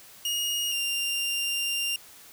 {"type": "tone pair in turn", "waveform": "sawtooth", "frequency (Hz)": [2864, 2789], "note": ["F7", "F7"], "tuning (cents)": [43, -3], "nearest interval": "unison", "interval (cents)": 46, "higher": "first", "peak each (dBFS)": -23, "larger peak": "neither", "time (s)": [[0.25, 0.72], [0.72, 1.96]], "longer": "second", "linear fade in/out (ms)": 2, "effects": ["white hiss -50 dBFS RMS until 2.32 s"]}